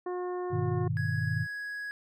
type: harmonic tone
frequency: 360 Hz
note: F#4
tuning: 47 cents flat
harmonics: 1 / 2 / 3 / 4 / 5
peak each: -32 / -40 / -42 / -54 / -52 dBFS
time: 0.06-0.88 s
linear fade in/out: 5 ms
type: chord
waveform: sine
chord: G# minor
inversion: none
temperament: equal with one note detuned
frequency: 101.63 / 123.47 / 155.56 Hz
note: G#2 / B2 / D#3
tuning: -37 / 0 / 0 cents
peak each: -32 dBFS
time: 0.5-1.47 s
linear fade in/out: 50 ms
type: tone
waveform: triangle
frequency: 1666 Hz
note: G#6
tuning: 5 cents sharp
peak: -33 dBFS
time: 0.97-1.91 s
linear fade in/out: 0 ms
effects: none